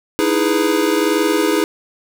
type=chord; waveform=square; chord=E major seventh; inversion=third; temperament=equal with one note detuned; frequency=308.1 / 329.6 / 415.3 / 493.9 Hz; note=D#4 / E4 / G#4 / B4; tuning=-17 / 0 / 0 / 0 cents; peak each=-20 / -20 / -19 / -23 dBFS; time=0.19-1.64 s; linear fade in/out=0 ms; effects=none